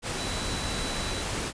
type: tone in noise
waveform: sine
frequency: 3951 Hz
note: B7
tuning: in tune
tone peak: -38 dBFS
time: 0.15-1.25 s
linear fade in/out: 50 ms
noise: pink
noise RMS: -31 dBFS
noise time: 0.02-1.53 s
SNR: -10 dB
effects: resampled to 22050 Hz